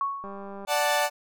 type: tone with exponential decay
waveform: sine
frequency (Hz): 1108.7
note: C#6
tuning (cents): 0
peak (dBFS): -22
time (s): 0.01-0.61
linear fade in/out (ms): 1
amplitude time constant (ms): 130
type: click train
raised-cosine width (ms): 1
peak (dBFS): -27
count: 82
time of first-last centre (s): 0.24-0.649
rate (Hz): 198
type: chord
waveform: sawtooth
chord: D major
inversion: none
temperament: equal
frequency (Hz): 587.3 / 740 / 880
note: D5 / F#5 / A5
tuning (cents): 0 / 0 / 0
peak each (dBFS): -22 / -24 / -23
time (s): 0.67-1.1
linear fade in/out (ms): 50
effects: none